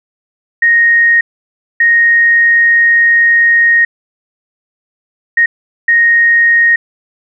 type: tone bursts at uneven times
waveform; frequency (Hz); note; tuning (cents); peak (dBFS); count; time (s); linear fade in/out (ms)
sine; 1864.7; A#6; 0; -5; 4; 0.62-1.21 / 1.8-3.85 / 5.37-5.46 / 5.88-6.76; 5
effects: none